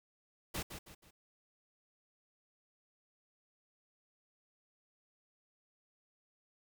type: noise with echo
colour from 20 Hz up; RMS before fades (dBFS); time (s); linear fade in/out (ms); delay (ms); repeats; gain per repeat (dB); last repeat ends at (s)
pink; -39; 0.54-0.63; 10; 160; 3; -8; 1.11
effects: none